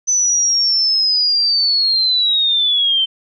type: linear sweep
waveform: sine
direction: down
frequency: 6060 to 3088 Hz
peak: -12 dBFS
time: 0.07-3.06 s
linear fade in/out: 20 ms
effects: none